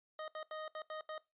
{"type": "tone bursts at uneven times", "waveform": "25% pulse", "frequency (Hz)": 622.3, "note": "D#5", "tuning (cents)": 0, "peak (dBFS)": -38, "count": 6, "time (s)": [[0.19, 0.28], [0.35, 0.43], [0.51, 0.68], [0.75, 0.82], [0.9, 1.01], [1.09, 1.18]], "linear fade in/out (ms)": 2, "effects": ["noise-tail reverb RT60 0.2 s tail -19 dB re dry", "resampled to 8000 Hz"]}